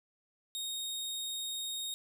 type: tone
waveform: sawtooth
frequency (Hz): 3724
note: A#7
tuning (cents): -2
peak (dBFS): -33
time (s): 0.55-1.94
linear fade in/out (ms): 0
effects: none